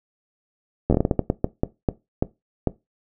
slowing click train, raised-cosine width 2 ms, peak -5 dBFS, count 15, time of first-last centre 0.9-2.673 s, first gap 11 ms, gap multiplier 1.33, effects noise-tail reverb RT60 0.2 s tail -18 dB re dry

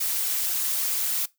blue noise with flanger, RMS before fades -26 dBFS, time 0-1.26 s, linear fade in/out 10 ms, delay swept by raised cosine 1.3 to 6.4 ms, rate 3.9 Hz, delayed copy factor +0.6, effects noise-tail reverb RT60 0.2 s tail -21 dB re dry

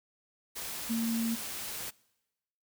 sine tone in noise, 228.7 Hz, A#3, 33 cents flat, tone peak -28 dBFS, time 0.89-1.36 s, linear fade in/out 20 ms, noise white, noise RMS -39 dBFS, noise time 0.55-1.91 s, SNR +8 dB, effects noise-tail reverb RT60 1.0 s tail -24 dB re dry

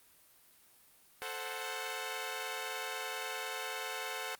10% pulse chord, F# diminished, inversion first, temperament equal, 440 / 523.3 / 740 Hz, A4 / C5 / F#5, 0 / 0 / 0 cents, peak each -34 dBFS, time 1.22-4.35 s, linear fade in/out 0 ms, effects white hiss -63 dBFS RMS until 4.39 s + Opus 32 kbps

